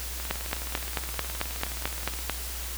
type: two click trains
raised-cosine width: 0.3 ms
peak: -21 / -10 dBFS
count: 39 / 10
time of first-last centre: 0.2-2.19 / 0.31-2.297 s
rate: 19.1 / 4.53 Hz
effects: added 60 Hz sine -36 dBFS peak until 2.77 s + white hiss -37 dBFS RMS until 2.77 s